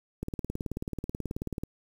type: click train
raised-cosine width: 3 ms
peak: -20 dBFS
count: 27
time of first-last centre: 0.23-1.635 s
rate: 18.5 Hz
effects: 8-bit